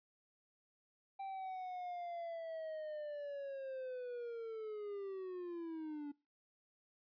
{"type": "linear sweep", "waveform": "triangle", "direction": "down", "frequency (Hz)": [784, 285.3], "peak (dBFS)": -40, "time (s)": [1.19, 6.12], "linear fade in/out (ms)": 10, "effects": ["noise-tail reverb RT60 0.3 s tail -23 dB re dry", "resampled to 11025 Hz"]}